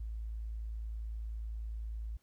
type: tone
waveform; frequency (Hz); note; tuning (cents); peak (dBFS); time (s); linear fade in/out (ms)
sine; 55; A1; 0; -37; 0-2.17; 5
effects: pink hiss -75 dBFS RMS until 2.22 s